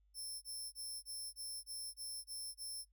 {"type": "tone bursts", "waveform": "20% pulse", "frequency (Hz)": 5340, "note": "E8", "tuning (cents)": 22, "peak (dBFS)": -38, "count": 9, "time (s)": [0.14, 2.852], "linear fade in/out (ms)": 50, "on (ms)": 280, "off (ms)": 24, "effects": ["noise-tail reverb RT60 0.1 s tail -21 dB re dry", "added 50 Hz sine -69 dBFS peak until 2.92 s"]}